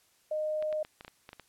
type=tone; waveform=sine; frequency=615 Hz; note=D#5; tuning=20 cents flat; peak=-29 dBFS; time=0.31-0.83 s; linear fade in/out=5 ms
type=clicks; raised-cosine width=0.3 ms; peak=-29 dBFS; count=9; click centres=0.625 / 0.727 / 0.849 / 1.009 / 1.048 / 1.08 / 1.291 / 1.331 / 1.397 s
effects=white hiss -67 dBFS RMS until 1.48 s + low-pass 12000 Hz 12 dB/octave